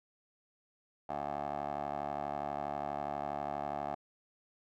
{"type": "tone with band-pass filter", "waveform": "15% pulse", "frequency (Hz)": 72.3, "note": "D2", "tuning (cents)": -27, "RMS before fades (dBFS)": -38, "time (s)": [1.09, 3.95], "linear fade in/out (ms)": 5, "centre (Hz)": 760, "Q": 3.3, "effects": []}